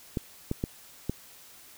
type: clicks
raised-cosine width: 3 ms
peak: -15 dBFS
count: 4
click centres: 0.172 / 0.514 / 0.639 / 1.096 s
effects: white hiss -52 dBFS RMS until 1.77 s